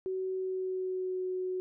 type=tone with pitch glide; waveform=sine; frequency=375.9 to 369.4 Hz; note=F#4 to F#4; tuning=+27 to -3 cents; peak=-31 dBFS; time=0.06-1.6 s; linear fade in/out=0 ms; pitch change=-30 cents; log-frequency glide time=0.35-1.25 s; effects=none